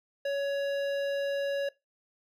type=tone with hard clipping; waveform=triangle; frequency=560 Hz; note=C#5; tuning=18 cents sharp; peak=-30 dBFS; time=0.25-1.69 s; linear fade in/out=5 ms; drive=17 dB; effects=noise-tail reverb RT60 0.2 s tail -20 dB re dry

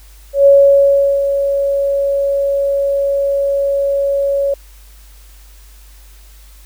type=tone with ADSR envelope; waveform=sine; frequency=558 Hz; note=C#5; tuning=11 cents sharp; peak=-3 dBFS; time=0.33-4.54 s; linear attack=130 ms; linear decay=750 ms; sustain=-9 dB; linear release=4 ms; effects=added 50 Hz sine -38 dBFS peak until 6.65 s + white hiss -47 dBFS RMS until 6.65 s

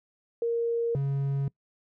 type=tone pair in turn; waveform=sine / triangle; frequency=466.2 / 138.6 Hz; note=A#4 / C#3; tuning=0 / 0 cents; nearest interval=octave + major sixth; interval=2100 cents; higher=first; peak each=-24 / -23 dBFS; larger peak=second; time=0.42-0.95 / 0.95-1.48 s; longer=neither; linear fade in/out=2 ms; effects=noise-tail reverb RT60 0.1 s tail -23 dB re dry

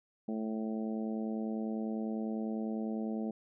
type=harmonic tone; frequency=110 Hz; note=A2; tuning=in tune; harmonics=2 / 3 / 4 / 5 / 6 / 7; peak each=-34 / -42 / -44 / -47 / -48 / -50 dBFS; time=0.28-3.31 s; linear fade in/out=5 ms; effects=none

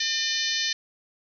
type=harmonic tone; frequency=602 Hz; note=D5; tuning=43 cents sharp; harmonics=3 / 4 / 5 / 6 / 7 / 8 / 9 / 10; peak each=-31 / -36 / -33 / -31 / -30 / -33 / -35 / -33 dBFS; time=0-0.73 s; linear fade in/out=5 ms; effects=none

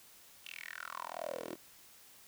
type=tone with high-pass filter sweep; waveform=10% pulse; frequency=41.29 Hz; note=E1; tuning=4 cents sharp; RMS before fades=-44 dBFS; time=0.44-1.56 s; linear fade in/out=20 ms; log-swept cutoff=3000 to 340 Hz; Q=6.8; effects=white hiss -59 dBFS RMS until 2.27 s

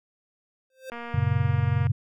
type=tone with exponential growth; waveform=square; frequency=523.3 Hz; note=C5; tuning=in tune; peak=-33 dBFS; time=0.7-0.9 s; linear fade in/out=2 ms; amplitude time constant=42 ms
type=click train; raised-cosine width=0.5 ms; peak=-23 dBFS; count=225; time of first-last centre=0.92-1.869 s; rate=236 Hz
type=chord; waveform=sine; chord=F# major; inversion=none; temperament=equal with one note detuned; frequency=94.17 / 116.54 / 138.59 Hz; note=F#2 / A#2 / C#3; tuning=+31 / 0 / 0 cents; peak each=-25 dBFS; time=1.14-1.92 s; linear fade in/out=5 ms
effects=none

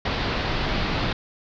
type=low-pass noise; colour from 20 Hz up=pink; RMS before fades=-25 dBFS; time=0.05-1.13 s; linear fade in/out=5 ms; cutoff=4700 Hz; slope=48 dB/octave; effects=none

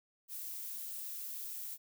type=noise; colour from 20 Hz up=violet; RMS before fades=-43 dBFS; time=0.28-1.78 s; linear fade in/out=50 ms; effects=none

